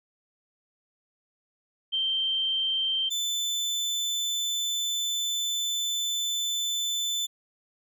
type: tone pair in turn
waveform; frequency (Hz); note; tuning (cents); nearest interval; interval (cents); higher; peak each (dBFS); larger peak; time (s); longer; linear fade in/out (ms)
sine / 30% pulse; 3136 / 3520; G7 / A7; 0 / 0; major second; 200; second; -24; neither; 1.92-3.1 / 3.1-7.27; second; 20
effects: none